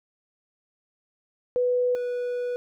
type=tone pair in turn; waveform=sine / triangle; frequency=494.6 / 490.3 Hz; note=B4 / B4; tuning=+3 / -13 cents; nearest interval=unison; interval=16 cents; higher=first; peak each=-20 / -24 dBFS; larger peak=first; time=1.56-1.95 / 1.95-2.56 s; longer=second; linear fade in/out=0 ms; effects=none